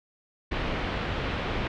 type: low-pass noise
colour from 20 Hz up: pink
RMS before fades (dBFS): -30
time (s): 0.51-1.68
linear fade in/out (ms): 10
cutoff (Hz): 3400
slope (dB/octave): 24
effects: none